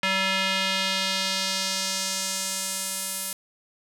square tone with band-pass filter sweep, 191.3 Hz, G3, 42 cents flat, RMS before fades -27 dBFS, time 0.03-3.33 s, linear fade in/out 2 ms, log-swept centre 2500 to 11000 Hz, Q 1.4, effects none

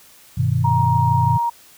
sine chord, G augmented, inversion none, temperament equal, 98 / 123.47 / 155.56 Hz, G2 / B2 / D#3, 0 / 0 / 0 cents, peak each -21 / -18 / -22 dBFS, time 0.37-1.38 s, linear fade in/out 10 ms
sine tone, 940 Hz, A#5, 14 cents sharp, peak -17 dBFS, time 0.64-1.5 s, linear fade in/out 10 ms
effects white hiss -48 dBFS RMS until 1.77 s

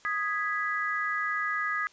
sine chord, G# minor, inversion second, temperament equal, 1244.5 / 1661.2 / 1975.5 Hz, D#6 / G#6 / B6, 0 / 0 / 0 cents, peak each -31 / -31 / -33 dBFS, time 0.05-1.87 s, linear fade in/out 0 ms, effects white hiss -58 dBFS RMS until 1.92 s + resampled to 16000 Hz

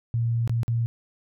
sine tone with dropouts, 116.54 Hz, A#2, in tune, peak -21 dBFS, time 0.14-0.86 s, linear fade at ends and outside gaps 0 ms, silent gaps 0.476-0.495 / 0.632-0.68 s, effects none

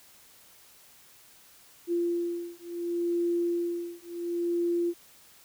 sine beating tone pair, 344.3 / 345 Hz, F4 / F4, -25 / -21 cents, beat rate 0.7 Hz, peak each -30 dBFS, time 1.87-4.94 s, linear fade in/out 50 ms, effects white hiss -56 dBFS RMS until 5.44 s

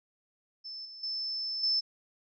sine tone with level steps, 5274 Hz, E8, in tune, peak -39 / -44 / -32 / -25 dBFS, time 0.64-1.81 s, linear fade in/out 20 ms, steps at 0.85 / 1.03 / 1.63 s, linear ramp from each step 5 ms, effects none

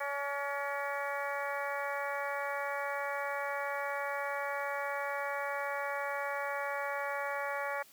harmonic tone with a mistuned harmonic, 283 Hz, C#4, 36 cents sharp, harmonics 2 / 3 / 4 / 5 / 6 / 7 / 8, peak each -38 / -40 / -41 / -42 / -43 / -43 / -44 dBFS, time 0-7.83 s, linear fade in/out 10 ms, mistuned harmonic 7, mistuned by -46 cents, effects white hiss -59 dBFS RMS until 7.92 s + high-pass 100 Hz 12 dB/octave

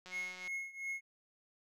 click train, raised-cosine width 0.2 ms, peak -34 dBFS, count 77, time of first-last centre 0.06-0.475 s, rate 183 Hz
triangle tone with tremolo, 2168 Hz, C#7, 39 cents flat, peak -34 dBFS, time 0.1-1.01 s, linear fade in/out 50 ms, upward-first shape triangle, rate 2.8 Hz, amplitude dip 90%
effects none

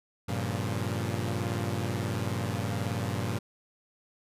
sawtooth chord, G half-diminished seventh, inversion none, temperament equal, 98 / 116.54 / 138.59 / 174.61 Hz, G2 / Bb2 / Db3 / F3, 0 / 0 / 0 / 0 cents, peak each -29 / -29 / -34 / -34 dBFS, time 0.28-3.39 s, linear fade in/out 10 ms, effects resampled to 32000 Hz

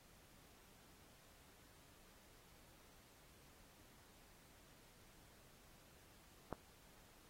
click, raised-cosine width 1 ms, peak -28 dBFS, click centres 6.527 s, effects pink hiss -67 dBFS RMS until 7.29 s + AAC 48 kbps

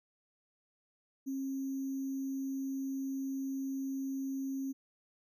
sine tone with sample-and-hold, 270 Hz, C#4, 45 cents flat, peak -34 dBFS, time 1.26-4.73 s, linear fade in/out 20 ms, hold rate 6300 Hz, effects none

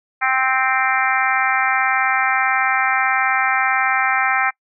harmonic tone, 261.6 Hz, C4, in tune, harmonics 3 / 4 / 5 / 6 / 7 / 8 / 9, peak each -21 / -26 / -21 / -23 / -23 / -23 / -25 dBFS, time 0.21-4.51 s, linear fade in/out 20 ms, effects noise-tail reverb RT60 0.1 s tail -25 dB re dry

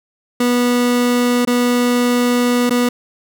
30% pulse tone with dropouts, 244.2 Hz, B3, 19 cents flat, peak -10 dBFS, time 0.4-2.89 s, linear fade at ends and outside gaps 5 ms, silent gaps 1.451-1.473 / 2.696-2.706 s, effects none

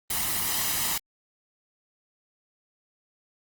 white noise with comb filter, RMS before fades -27 dBFS, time 0.1-0.98 s, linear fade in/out 5 ms, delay 1 ms, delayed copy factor +0.5, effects Opus 24 kbps

